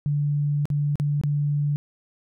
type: tone with dropouts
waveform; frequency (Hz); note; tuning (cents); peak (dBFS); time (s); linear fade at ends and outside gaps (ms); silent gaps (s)
sine; 145.7; D3; -13; -20; 0.06-1.76; 0; 0.655-0.702 / 0.956-0.999 / 1.213-1.236
effects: none